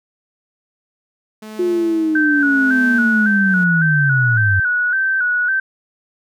sawtooth tone with tremolo, 216 Hz, A3, 32 cents flat, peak -24 dBFS, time 1.42-3.64 s, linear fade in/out 5 ms, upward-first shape triangle, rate 0.87 Hz, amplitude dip 80%
sine linear sweep, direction down, 360 to 92.5 Hz, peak -14 dBFS, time 1.59-4.6 s, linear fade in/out 5 ms
sine tone with vibrato, 1508 Hz, F#6, 32 cents sharp, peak -14 dBFS, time 2.15-5.6 s, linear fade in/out 5 ms, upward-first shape square, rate 1.8 Hz, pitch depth 51 cents each way
effects none

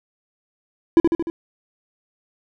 triangle tone with echo, 333.9 Hz, E4, 22 cents sharp, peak -6 dBFS, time 0.97-1 s, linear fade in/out 0 ms, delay 75 ms, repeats 4, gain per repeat -4 dB, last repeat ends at 1.3 s, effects none

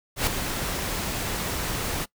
pink noise with ADSR envelope, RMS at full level -21 dBFS, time 0.16-2.06 s, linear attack 110 ms, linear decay 5 ms, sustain -8 dB, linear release 27 ms, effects noise-tail reverb RT60 0.1 s tail -21 dB re dry

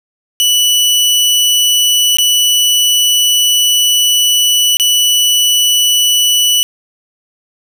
sawtooth tone with dropouts, 2960 Hz, F#7, in tune, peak -5 dBFS, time 0.4-6.63 s, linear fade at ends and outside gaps 0 ms, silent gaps 2.17-2.185 / 4.77-4.798 s, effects none

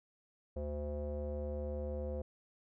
square tone with low-pass filter, 73.8 Hz, D2, 9 cents sharp, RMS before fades -39 dBFS, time 0.56-2.22 s, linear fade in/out 5 ms, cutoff 550 Hz, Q 6.5, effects none

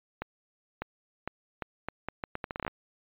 accelerating click train, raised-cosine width 0.5 ms, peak -18 dBFS, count 16, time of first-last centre 0.22-2.679 s, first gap 600 ms, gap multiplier 0.76, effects resampled to 8000 Hz

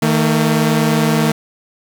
sawtooth tone pair together, 157.13 / 226.1 Hz, D#3 / A3, +17 / +47 cents, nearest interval tritone, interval 630 cents, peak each -11 dBFS, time 0.02-1.32 s, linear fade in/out 5 ms, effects 7-bit

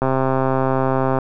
click train, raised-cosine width 1 ms, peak -5 dBFS, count 155, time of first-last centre 0.02-1.187 s, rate 132 Hz, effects none

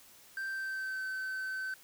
triangle tone with pitch glide, 1568 to 1532.2 Hz, G6 to G6, 0 to -40 cents, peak -33 dBFS, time 0.37-1.74 s, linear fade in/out 2 ms, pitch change -40 cents, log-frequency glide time 0.48-1.04 s, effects white hiss -58 dBFS RMS until 1.83 s

